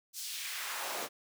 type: noise with high-pass filter sweep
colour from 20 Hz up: pink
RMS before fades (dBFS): -39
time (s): 0.13-1.09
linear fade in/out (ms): 50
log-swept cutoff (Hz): 6000 to 380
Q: 1.3
effects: none